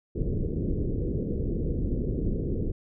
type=low-pass noise; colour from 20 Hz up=pink; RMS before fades=-28 dBFS; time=0.15-2.72 s; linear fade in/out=10 ms; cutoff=470 Hz; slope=48 dB/octave; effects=none